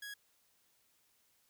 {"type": "tone", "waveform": "sawtooth", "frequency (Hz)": 1661.2, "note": "G#6", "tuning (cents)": 0, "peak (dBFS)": -40, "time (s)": [0.02, 0.14], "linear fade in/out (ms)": 5, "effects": ["white hiss -73 dBFS RMS until 1.49 s"]}